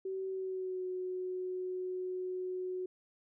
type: tone with pitch glide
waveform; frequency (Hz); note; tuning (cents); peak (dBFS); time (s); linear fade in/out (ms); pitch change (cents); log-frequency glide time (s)
sine; 381.1 to 367.9; G4 to F#4; -49 to -10; -35; 0.05-2.86; 5; -61; 0.28-0.86
effects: none